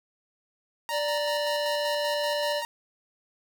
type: tone with tremolo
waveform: sawtooth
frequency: 933 Hz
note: A#5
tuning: 1 cent sharp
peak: -26 dBFS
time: 0.89-2.65 s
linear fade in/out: 0 ms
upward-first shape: square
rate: 5.2 Hz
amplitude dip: 40%
type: harmonic tone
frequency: 587.3 Hz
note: D5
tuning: in tune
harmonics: 1 / 3 / 5 / 7 / 9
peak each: -27 / -37 / -36 / -37 / -42 dBFS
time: 0.9-2.63 s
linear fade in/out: 50 ms
effects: none